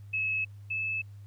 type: tone pair in turn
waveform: sine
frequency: 2585 / 2611 Hz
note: E7 / E7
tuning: -34 / -17 cents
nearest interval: unison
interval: 17 cents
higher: second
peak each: -27 / -29 dBFS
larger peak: first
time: 0.13-0.45 / 0.7-1.02 s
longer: neither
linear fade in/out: 10 ms
effects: added 101 Hz sine -44 dBFS peak until 1.26 s + pink hiss -68 dBFS RMS until 1.26 s